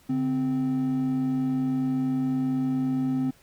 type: tone pair together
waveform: triangle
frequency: 142.42 / 260 Hz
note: C#3 / C4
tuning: +47 / -11 cents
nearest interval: minor seventh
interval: 1042 cents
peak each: -29 / -21 dBFS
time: 0.09-3.31 s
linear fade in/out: 10 ms
effects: tanh soft clip ceiling -15 dBFS + pink hiss -58 dBFS RMS until 3.42 s